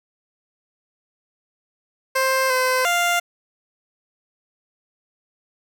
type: tone with pitch steps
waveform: 15% pulse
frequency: 526 / 513 / 698 Hz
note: C5 / C5 / F5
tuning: +9 / -34 / -1 cents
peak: -11 dBFS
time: 2.15-3.2 s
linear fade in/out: 10 ms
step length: 350 ms
effects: none